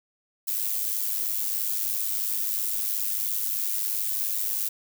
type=noise with amplitude modulation; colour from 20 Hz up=violet; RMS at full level=-25 dBFS; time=0.47-4.69 s; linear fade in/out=10 ms; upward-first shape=sine; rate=103 Hz; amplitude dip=60%; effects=none